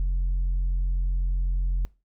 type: tone with tanh clipping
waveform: triangle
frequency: 44 Hz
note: F1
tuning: 14 cents sharp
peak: -22 dBFS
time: 0-1.85 s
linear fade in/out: 0 ms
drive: 7 dB
effects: noise-tail reverb RT60 0.3 s tail -22 dB re dry